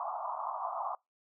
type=band-pass noise; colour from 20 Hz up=white; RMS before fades=-37 dBFS; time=0-0.95 s; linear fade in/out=2 ms; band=640 to 1200 Hz; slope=96 dB/octave; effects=noise-tail reverb RT60 0.2 s tail -25 dB re dry